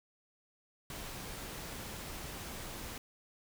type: noise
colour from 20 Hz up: pink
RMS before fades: -44 dBFS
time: 0.9-2.98 s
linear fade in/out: 2 ms
effects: none